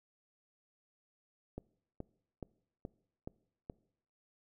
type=click train; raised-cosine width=2 ms; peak=-28 dBFS; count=6; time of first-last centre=1.58-3.699 s; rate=2.36 Hz; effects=noise-tail reverb RT60 0.7 s tail -23 dB re dry